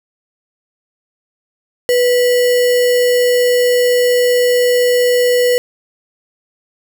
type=tone with sample-and-hold; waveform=sine; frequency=492.2 Hz; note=B4; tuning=6 cents flat; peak=-9 dBFS; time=1.89-5.58 s; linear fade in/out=0 ms; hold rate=2450 Hz; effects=none

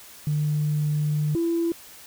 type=tone pair in turn; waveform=sine; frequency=149.7 / 336.1 Hz; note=D3 / E4; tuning=+33 / +34 cents; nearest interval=octave + major second; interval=1401 cents; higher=second; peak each=-20 dBFS; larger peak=neither; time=0.27-1.35 / 1.35-1.72 s; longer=first; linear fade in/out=2 ms; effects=tanh soft clip ceiling -16 dBFS + white hiss -46 dBFS RMS until 2.06 s

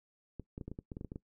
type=clicks; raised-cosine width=3 ms; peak=-29 dBFS; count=12; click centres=0.397 / 0.579 / 0.612 / 0.68 / 0.716 / 0.789 / 0.918 / 0.969 / 1.011 / 1.047 / 1.119 / 1.159 s; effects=noise-tail reverb RT60 0.1 s tail -20 dB re dry

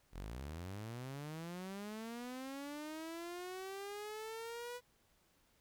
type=linear sweep; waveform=sawtooth; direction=up; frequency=39.21 to 493.9 Hz; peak=-40 dBFS; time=0.12-4.81 s; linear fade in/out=50 ms; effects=pink hiss -73 dBFS RMS until 5.6 s

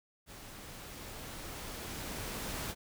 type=noise with level ramp; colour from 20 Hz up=pink; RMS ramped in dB=-50 to -38 dBFS; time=0.26-2.75 s; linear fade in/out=50 ms; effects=none

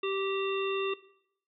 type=harmonic tone with a mistuned harmonic; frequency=389.6 Hz; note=G4; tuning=11 cents flat; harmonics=1 / 3 / 5 / 7 / 9; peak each=-30 / -37 / -47 / -37 / -42 dBFS; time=0.03-0.94 s; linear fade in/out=5 ms; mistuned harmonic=9; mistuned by=+48 cents; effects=noise-tail reverb RT60 0.7 s tail -17 dB re dry

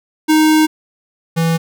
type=tone pair in turn; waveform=square; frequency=311.1 / 164.8 Hz; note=D#4 / E3; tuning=0 / 0 cents; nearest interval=major seventh; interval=1100 cents; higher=first; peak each=-9 / -13 dBFS; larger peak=first; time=0.28-0.67 / 1.36-1.58 s; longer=first; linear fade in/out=20 ms; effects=none

